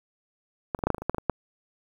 clicks, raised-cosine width 1 ms, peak -12 / -27 / -11 / -8 / -6 / -14 / -23 / -21 / -9 / -13 / -15 / -7 dBFS, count 12, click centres 0.748 / 0.79 / 0.838 / 0.87 / 0.903 / 0.946 / 0.982 / 1.02 / 1.096 / 1.146 / 1.183 / 1.297 s, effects 8-bit

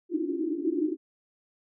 white band-pass noise, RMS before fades -29 dBFS, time 0.09-0.97 s, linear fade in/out 50 ms, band 290 to 350 Hz, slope 96 dB/octave, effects none

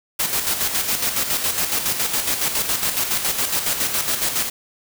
white noise with tremolo, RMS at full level -20 dBFS, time 0.19-4.5 s, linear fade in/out 10 ms, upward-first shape square, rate 7.2 Hz, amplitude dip 50%, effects none

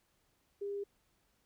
sine tone, 402.8 Hz, G4, 47 cents sharp, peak -36 dBFS, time 0.61-0.84 s, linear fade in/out 10 ms, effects pink hiss -75 dBFS RMS until 1.45 s

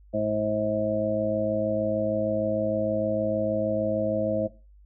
harmonic tone, 106.5 Hz, G#2, 44 cents sharp, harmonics 1 / 2 / 3 / 5 / 6, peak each -35 / -30 / -32 / -27 / -28 dBFS, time 0.13-4.48 s, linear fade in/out 20 ms, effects noise-tail reverb RT60 0.3 s tail -17 dB re dry + added 50 Hz sine -50 dBFS peak until 4.85 s

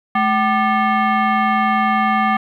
sine tone with frequency modulation, 214.9 Hz, A3, 41 cents flat, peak -13 dBFS, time 0.15-2.37 s, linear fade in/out 5 ms, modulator 980 Hz, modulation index 1.6, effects 9-bit

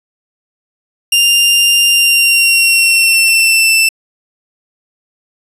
sawtooth tone with pitch glide, 2794 to 2663 Hz, F7 to E7, 0 to +17 cents, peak -4 dBFS, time 1.12-3.89 s, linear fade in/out 5 ms, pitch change -83 cents, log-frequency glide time 1.88-3.75 s, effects resampled to 32000 Hz

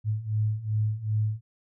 sine beating tone pair, 106 / 108.6 Hz, G#2 / A2, +36 / -22 cents, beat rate 2.6 Hz, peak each -29 / -26 dBFS, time 0.04-1.41 s, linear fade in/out 50 ms, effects none

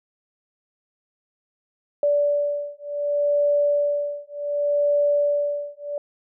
sine beating tone pair, 580 / 580.67 Hz, D5 / D5, -22 / -20 cents, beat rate 0.67 Hz, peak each -22 dBFS, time 2.03-5.98 s, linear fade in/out 2 ms, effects none

